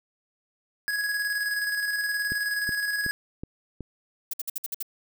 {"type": "tone with tremolo", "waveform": "square", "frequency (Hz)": 1667, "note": "G#6", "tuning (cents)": 6, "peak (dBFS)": -25, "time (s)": [0.88, 3.11], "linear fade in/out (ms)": 0, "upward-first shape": "square", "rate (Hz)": 19, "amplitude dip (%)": 35}
{"type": "click train", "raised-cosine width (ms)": 3, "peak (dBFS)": -22, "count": 5, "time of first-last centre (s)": [2.32, 3.807], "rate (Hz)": 2.69}
{"type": "noise bursts", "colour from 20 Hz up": "violet", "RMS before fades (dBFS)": -30, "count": 7, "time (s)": [4.31, 4.827], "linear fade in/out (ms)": 5, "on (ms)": 25, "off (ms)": 57}
{"effects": []}